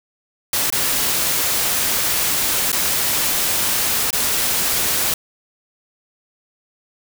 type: noise with dropouts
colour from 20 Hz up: white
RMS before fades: -19 dBFS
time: 0.53-5.14 s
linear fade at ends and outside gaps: 2 ms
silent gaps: 0.702-0.724 / 2.719-2.728 / 4.106-4.129 s
effects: none